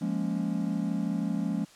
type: chord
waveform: triangle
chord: Bb minor seventh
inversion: second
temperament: equal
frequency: 174.61 / 207.7 / 233.1 / 277.2 Hz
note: F3 / Ab3 / Bb3 / Db4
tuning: 0 / 0 / 0 / 0 cents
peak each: -30 / -29 / -33 / -32 dBFS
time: 0.01-1.65 s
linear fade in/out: 10 ms
effects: white hiss -55 dBFS RMS until 1.75 s + low-pass 8000 Hz 12 dB/octave